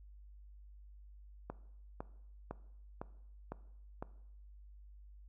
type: click train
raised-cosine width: 1 ms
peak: -27 dBFS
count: 6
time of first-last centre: 1.5-4.025 s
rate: 1.98 Hz
effects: noise-tail reverb RT60 0.8 s tail -18 dB re dry + added 50 Hz sine -53 dBFS peak until 5.28 s